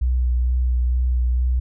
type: tone with vibrato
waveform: sine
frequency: 61.8 Hz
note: B1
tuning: 2 cents sharp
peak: -16 dBFS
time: 0.01-1.6 s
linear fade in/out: 10 ms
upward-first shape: sine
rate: 2.2 Hz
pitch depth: 21 cents each way
effects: none